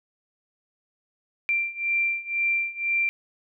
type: beating tone pair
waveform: sine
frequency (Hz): 2361 / 2363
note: D7 / D7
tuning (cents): +9 / +10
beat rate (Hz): 2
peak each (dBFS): -27 / -25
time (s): 1.49-3.09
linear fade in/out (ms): 0
effects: none